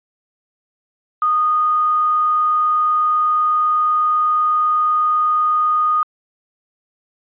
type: tone with quantisation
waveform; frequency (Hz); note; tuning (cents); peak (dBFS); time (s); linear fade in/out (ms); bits
sine; 1234; D#6; -15; -13; 1.22-6.03; 2; 6
effects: resampled to 8000 Hz